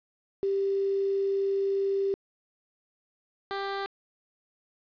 sine / 15% pulse tone pair in turn, 393 / 394.5 Hz, G4 / G4, +4 / +11 cents, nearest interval unison, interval 7 cents, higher second, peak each -24 dBFS, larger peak neither, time 0.43-2.14 / 3.51-3.86 s, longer first, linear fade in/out 0 ms, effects resampled to 11025 Hz + 9-bit

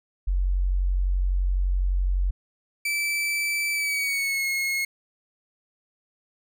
sine tone, 45.91 Hz, F#1, 13 cents flat, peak -20 dBFS, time 0.27-2.31 s, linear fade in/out 10 ms
40% pulse tone with pitch glide, 2321 to 2166 Hz, D7 to C#7, -21 to -41 cents, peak -23 dBFS, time 2.85-4.85 s, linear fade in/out 5 ms, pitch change -120 cents, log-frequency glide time 3.72-4.46 s
effects none

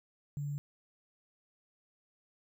sine tone with sample-and-hold, 144.4 Hz, D3, 29 cents flat, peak -34 dBFS, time 0.37-0.58 s, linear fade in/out 0 ms, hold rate 7350 Hz, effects none

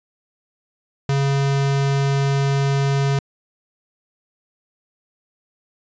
square tone, 138.59 Hz, C#3, in tune, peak -17 dBFS, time 1.09-3.19 s, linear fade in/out 2 ms, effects resampled to 16000 Hz

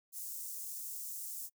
white high-pass noise, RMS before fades -43 dBFS, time 0.12-1.5 s, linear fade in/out 50 ms, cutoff 6600 Hz, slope 24 dB/octave, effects noise-tail reverb RT60 0.1 s tail -26 dB re dry

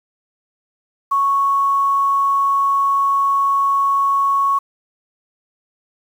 sine tone with quantisation, 1107 Hz, C#6, 3 cents flat, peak -13 dBFS, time 1.11-4.59 s, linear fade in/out 10 ms, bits 7, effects none

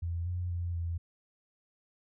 sine tone with pitch steps, 85 / 89 / 86.8 / 84.7 Hz, F2 / F2 / F2 / E2, -46 / +33 / -10 / +48 cents, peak -31 dBFS, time 0.02-0.98 s, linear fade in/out 10 ms, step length 240 ms, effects none

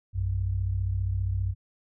sine tone pair together, 60 / 95.04 Hz, B1 / F#2, -49 / +47 cents, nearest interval minor sixth, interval 796 cents, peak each -30 / -26 dBFS, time 0.13-1.55 s, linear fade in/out 50 ms, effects none

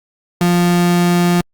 35% pulse tone, 175.1 Hz, F3, 5 cents sharp, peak -9 dBFS, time 0.41-1.41 s, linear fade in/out 2 ms, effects Opus 48 kbps

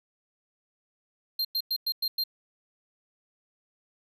square tone bursts, 4186 Hz, C8, in tune, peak -26 dBFS, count 6, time 1.39-2.238 s, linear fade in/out 5 ms, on 58 ms, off 100 ms, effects none

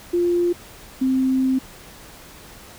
sine tone pair in turn, 349.2 / 261.6 Hz, F4 / C4, 0 / 0 cents, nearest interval perfect fourth, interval 500 cents, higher first, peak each -16 dBFS, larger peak neither, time 0.13-0.53 / 1.01-1.59 s, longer second, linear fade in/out 10 ms, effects pink hiss -43 dBFS RMS until 2.78 s

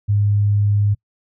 sine tone, 102.7 Hz, G#2, 19 cents flat, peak -13 dBFS, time 0.08-0.95 s, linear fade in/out 20 ms, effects noise-tail reverb RT60 0.1 s tail -26 dB re dry

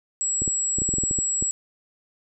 sine tone, 7740 Hz, B8, 36 cents flat, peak -22 dBFS, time 0.21-1.51 s, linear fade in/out 0 ms
clicks, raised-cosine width 3 ms, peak -16 dBFS, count 11, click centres 0.42 / 0.478 / 0.786 / 0.819 / 0.89 / 0.939 / 0.984 / 1.037 / 1.111 / 1.188 / 1.425 s
effects none

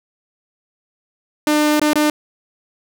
sawtooth tone with dropouts, 300.6 Hz, D4, 40 cents sharp, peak -9 dBFS, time 1.47-2.1 s, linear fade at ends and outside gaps 2 ms, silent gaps 1.797-1.815 / 1.933-1.956 s, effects none

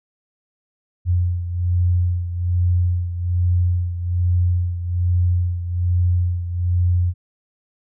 sine beating tone pair, 88.3 / 89.5 Hz, F2 / F2, +20 / +43 cents, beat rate 1.2 Hz, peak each -17 / -23 dBFS, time 1.05-7.14 s, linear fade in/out 50 ms, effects none

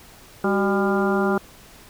harmonic tone with a mistuned harmonic, 200 Hz, G3, 35 cents sharp, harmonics 1 / 2 / 3 / 4 / 5 / 6 / 7, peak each -22 / -22 / -29 / -28 / -32 / -30 / -28 dBFS, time 0.44-1.38 s, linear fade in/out 2 ms, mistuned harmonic 2, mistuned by -85 cents, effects pink hiss -47 dBFS RMS until 1.89 s

